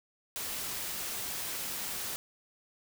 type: noise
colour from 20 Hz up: white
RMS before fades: -37 dBFS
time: 0.36-2.16 s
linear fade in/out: 0 ms
effects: none